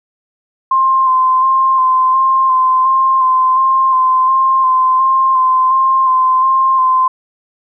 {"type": "tone with vibrato", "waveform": "sine", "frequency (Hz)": 1046.5, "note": "C6", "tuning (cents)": 0, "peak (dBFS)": -8, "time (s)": [0.71, 7.08], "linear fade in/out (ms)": 5, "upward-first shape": "square", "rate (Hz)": 1.4, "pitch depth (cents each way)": 18, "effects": []}